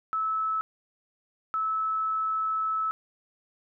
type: tone pair in turn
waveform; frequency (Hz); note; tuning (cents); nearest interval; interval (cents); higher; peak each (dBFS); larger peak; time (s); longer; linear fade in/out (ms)
sine; 1303 / 1303; E6 / E6; -20 / -20; unison; 0; neither; -25; neither; 0.13-0.61 / 1.54-2.91; second; 0
effects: none